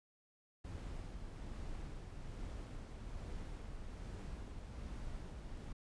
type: noise with tremolo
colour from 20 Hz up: brown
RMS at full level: -45 dBFS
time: 0.64-5.73 s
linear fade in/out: 10 ms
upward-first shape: sine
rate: 1.2 Hz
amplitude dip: 30%
effects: resampled to 22050 Hz